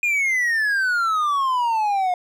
triangle exponential sweep, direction down, 2461 to 712 Hz, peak -16 dBFS, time 0.03-2.14 s, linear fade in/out 2 ms, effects none

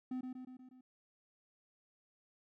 triangle tone with echo, 255.1 Hz, C4, 44 cents flat, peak -35 dBFS, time 0.11-0.21 s, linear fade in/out 5 ms, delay 120 ms, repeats 5, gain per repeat -4 dB, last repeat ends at 0.81 s, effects none

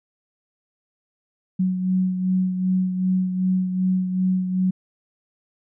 sine beating tone pair, 185 / 187.6 Hz, F#3 / F#3, 0 / +24 cents, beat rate 2.6 Hz, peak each -19 / -28 dBFS, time 1.59-4.71 s, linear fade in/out 10 ms, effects none

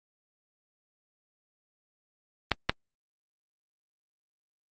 clicks, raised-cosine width 0.3 ms, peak -5 dBFS, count 2, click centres 2.517 / 2.695 s, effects Opus 24 kbps

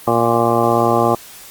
harmonic tone, 117.1 Hz, A#2, 8 cents sharp, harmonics 1 / 2 / 3 / 4 / 5 / 6 / 7 / 9 / 10, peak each -23 / -21 / -19 / -20 / -20 / -20 / -19 / -21 / -22 dBFS, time 0.07-1.15 s, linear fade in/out 5 ms, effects white hiss -38 dBFS RMS until 1.5 s + Opus 32 kbps

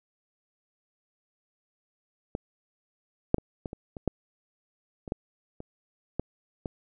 clicks, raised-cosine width 2 ms, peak -17 / -6 / -21 / -20 / -24 / -25 / -11 / -25 / -15 / -26 / -14 / -19 dBFS, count 12, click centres 2.351 / 3.344 / 3.383 / 3.658 / 3.731 / 3.968 / 4.077 / 5.078 / 5.121 / 5.604 / 6.196 / 6.658 s, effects none

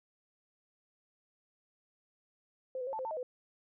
sine tone with pitch steps, 519 / 497.9 / 540 / 878 / 519 / 894 / 628 / 502 Hz, C5 / B4 / C#5 / A5 / C5 / A5 / D#5 / B4, -14 / +14 / -45 / -4 / -14 / +27 / +16 / +28 cents, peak -35 dBFS, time 2.75-3.23 s, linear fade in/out 2 ms, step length 60 ms, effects none

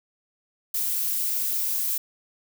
violet noise, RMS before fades -26 dBFS, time 0.74-1.98 s, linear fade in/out 5 ms, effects none

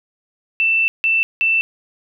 sine tone bursts at uneven times, 2667 Hz, E7, 20 cents sharp, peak -13 dBFS, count 3, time 0.6-0.88 / 1.04-1.23 / 1.41-1.61 s, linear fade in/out 0 ms, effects none

